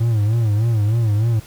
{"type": "tone with vibrato", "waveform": "triangle", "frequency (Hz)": 110, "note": "A2", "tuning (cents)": 0, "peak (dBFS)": -12, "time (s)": [0, 1.4], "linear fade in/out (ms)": 10, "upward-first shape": "sine", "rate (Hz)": 3.3, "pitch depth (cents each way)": 120, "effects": ["pink hiss -43 dBFS RMS until 1.46 s"]}